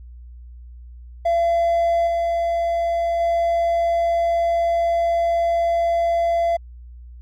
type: tone with level steps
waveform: triangle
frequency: 679 Hz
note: F5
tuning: 49 cents flat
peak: -13 / -16 / -14 dBFS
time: 1.25-6.57 s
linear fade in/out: 10 ms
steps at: 2.07 / 3.2 s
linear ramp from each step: 5 ms
effects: tanh soft clip ceiling -9 dBFS + added 60 Hz sine -37 dBFS peak until 7.21 s